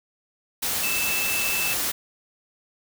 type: tone in noise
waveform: sine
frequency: 2638 Hz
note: E7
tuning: 1 cent sharp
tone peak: -26 dBFS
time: 0.83-1.74 s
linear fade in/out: 10 ms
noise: white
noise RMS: -26 dBFS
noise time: 0.62-1.92 s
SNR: -3 dB
effects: none